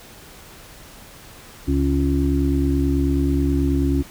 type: harmonic tone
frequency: 69.3 Hz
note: C#2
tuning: in tune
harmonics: 1 / 2 / 4 / 5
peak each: -20 / -25 / -20 / -26 dBFS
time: 1.67-4.03 s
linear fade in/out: 20 ms
effects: pink hiss -43 dBFS RMS until 4.1 s